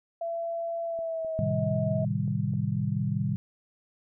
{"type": "tone with pitch glide", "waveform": "sine", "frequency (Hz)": [672, 637.2], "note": ["E5", "D#5"], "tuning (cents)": [33, 41], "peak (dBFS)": -29, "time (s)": [0.21, 2.05], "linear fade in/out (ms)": 5, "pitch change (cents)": -92, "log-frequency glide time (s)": [0.85, 1.4]}
{"type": "click train", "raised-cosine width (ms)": 2, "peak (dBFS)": -36, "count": 7, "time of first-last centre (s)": [0.99, 2.536], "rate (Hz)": 3.88}
{"type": "chord", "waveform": "sine", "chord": "A half-diminished seventh", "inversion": "none", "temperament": "equal", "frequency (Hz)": [110, 130.81, 155.56, 196], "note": ["A2", "C3", "Eb3", "G3"], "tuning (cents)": [0, 0, 0, 0], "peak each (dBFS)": -31, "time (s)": [1.39, 3.36], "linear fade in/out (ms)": 0}
{"effects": []}